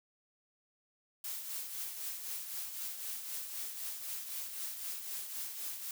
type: noise with tremolo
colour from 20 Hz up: blue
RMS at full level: -39 dBFS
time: 1.24-5.91 s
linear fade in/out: 2 ms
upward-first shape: triangle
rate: 3.9 Hz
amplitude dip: 55%
effects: none